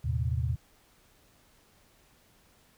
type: tone cluster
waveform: sine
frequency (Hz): 79.7 / 112.1 / 129.3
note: D#2 / A2 / C3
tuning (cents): +42 / +33 / -20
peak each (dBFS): -30 / -31 / -32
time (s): 0.04-0.56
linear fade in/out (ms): 10
effects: pink hiss -63 dBFS RMS until 2.77 s